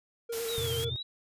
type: tone with vibrato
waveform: triangle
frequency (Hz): 460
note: A#4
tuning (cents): -23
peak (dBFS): -31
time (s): 0.29-0.9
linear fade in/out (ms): 10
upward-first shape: square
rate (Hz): 9.3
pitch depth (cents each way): 25
type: noise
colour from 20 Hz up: white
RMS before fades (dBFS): -38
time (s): 0.32-0.85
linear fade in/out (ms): 10
type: linear two-way sweep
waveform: sine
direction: down then up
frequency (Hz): 3951 to 3077 to 3951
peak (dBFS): -35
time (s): 0.48-1.03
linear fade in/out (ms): 10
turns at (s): 0.75
type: chord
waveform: triangle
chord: F suspended fourth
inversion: none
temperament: equal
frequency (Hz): 87.31 / 116.54 / 130.81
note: F2 / Bb2 / C3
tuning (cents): 0 / 0 / 0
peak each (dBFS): -36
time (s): 0.58-0.96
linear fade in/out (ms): 0
effects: resampled to 32000 Hz